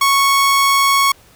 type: tone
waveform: sawtooth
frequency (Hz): 1106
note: C#6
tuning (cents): -4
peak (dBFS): -7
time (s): 0.01-1.12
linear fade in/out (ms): 5
effects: pink hiss -48 dBFS RMS until 1.35 s